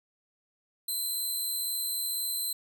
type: tone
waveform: 5% pulse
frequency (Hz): 4071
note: C8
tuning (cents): -48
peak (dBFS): -23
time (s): 0.88-2.53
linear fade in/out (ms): 5
effects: none